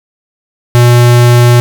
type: tone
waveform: square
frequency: 121 Hz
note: B2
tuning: 35 cents flat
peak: -3 dBFS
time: 0.75-1.6 s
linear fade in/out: 0 ms
effects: none